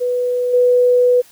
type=tone with level steps; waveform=sine; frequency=493.9 Hz; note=B4; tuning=in tune; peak=-15 / -9 dBFS; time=0-1.22 s; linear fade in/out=20 ms; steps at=0.53 s; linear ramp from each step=10 ms; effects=white hiss -47 dBFS RMS until 1.31 s